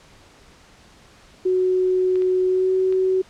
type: tone with pitch glide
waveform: sine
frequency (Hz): 369.6 to 375.4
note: F#4 to F#4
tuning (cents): -2 to +25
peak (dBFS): -16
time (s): 1.45-3.22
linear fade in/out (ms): 10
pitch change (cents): +27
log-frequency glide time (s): 2.46-2.73
type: clicks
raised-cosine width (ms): 0.3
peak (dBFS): -25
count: 3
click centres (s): 2.157 / 2.221 / 2.925
effects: pink hiss -50 dBFS RMS until 3.29 s + low-pass 7000 Hz 12 dB/octave

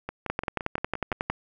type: two click trains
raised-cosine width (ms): 0.5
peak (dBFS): -11 / -17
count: 12 / 8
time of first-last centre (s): 0.3-1.3 / 0.09-1.299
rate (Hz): 11 / 5.79
effects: none

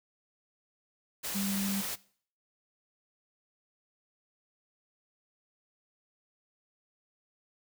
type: tone in noise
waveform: sine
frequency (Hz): 197.3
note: G3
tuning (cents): +11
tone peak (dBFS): -31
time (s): 1.34-1.82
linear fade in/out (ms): 20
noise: white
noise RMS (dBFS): -36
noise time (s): 1.23-1.96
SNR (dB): +2
effects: noise-tail reverb RT60 0.5 s tail -20 dB re dry

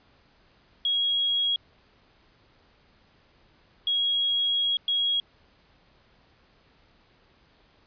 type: tone bursts at uneven times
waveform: sine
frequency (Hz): 3302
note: G#7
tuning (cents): -11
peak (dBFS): -22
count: 3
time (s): 0.85-1.56 / 3.87-4.77 / 4.88-5.2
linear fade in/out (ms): 2
effects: pink hiss -61 dBFS RMS until 7.86 s + resampled to 11025 Hz

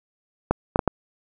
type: clicks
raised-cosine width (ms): 1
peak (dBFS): -4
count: 4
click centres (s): 0.51 / 0.759 / 0.792 / 0.877
effects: none

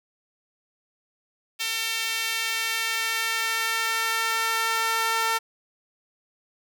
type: tone with high-pass filter sweep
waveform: sawtooth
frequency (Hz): 451.1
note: A4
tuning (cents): +43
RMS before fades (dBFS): -26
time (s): 1.59-5.39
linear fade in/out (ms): 20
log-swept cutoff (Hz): 2700 to 1100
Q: 1.4
effects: none

